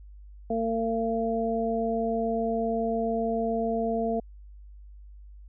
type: harmonic tone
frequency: 227.2 Hz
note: A#3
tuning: 44 cents flat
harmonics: 1 / 2 / 3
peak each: -29 / -29 / -29 dBFS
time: 0.5-4.2 s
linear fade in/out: 5 ms
effects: added 50 Hz sine -44 dBFS peak until 5.48 s